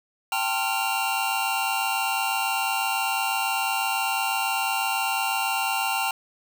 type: tone cluster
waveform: square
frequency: 783 / 891 / 1051 / 1383 / 2779 Hz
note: G5 / A5 / C6 / F6 / F7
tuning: -2 / +22 / +7 / -17 / -9 cents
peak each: -29 / -30 / -36 / -33 / -29 dBFS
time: 0.32-6.11 s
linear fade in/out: 2 ms
effects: none